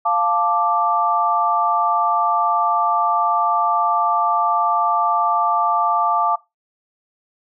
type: chord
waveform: sine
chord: D minor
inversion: first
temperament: equal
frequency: 698.5 / 880 / 1174.7 Hz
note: F5 / A5 / D6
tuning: 0 / 0 / 0 cents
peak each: -21 / -20 / -18 dBFS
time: 0.05-6.36 s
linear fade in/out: 10 ms
effects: noise-tail reverb RT60 0.2 s tail -19 dB re dry